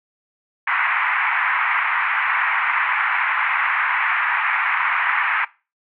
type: band-pass noise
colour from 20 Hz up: white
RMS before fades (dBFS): -20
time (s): 0.67-5.45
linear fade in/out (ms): 5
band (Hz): 880 to 2300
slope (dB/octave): 48
effects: noise-tail reverb RT60 0.3 s tail -20 dB re dry